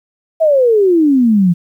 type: exponential sweep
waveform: sine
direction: down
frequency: 663 to 167.3 Hz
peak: -7 dBFS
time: 0.4-1.54 s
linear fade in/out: 20 ms
effects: 8-bit